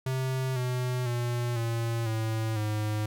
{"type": "tone with pitch steps", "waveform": "square", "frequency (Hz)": [130.81, 125.55, 120.51, 115.67, 111.02, 106.56], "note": ["C3", "B2", "B2", "A#2", "A2", "G#2"], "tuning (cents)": [0, 29, -42, -13, 16, 45], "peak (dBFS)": -28, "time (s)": [0.06, 3.06], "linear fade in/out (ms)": 5, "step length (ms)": 500, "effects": []}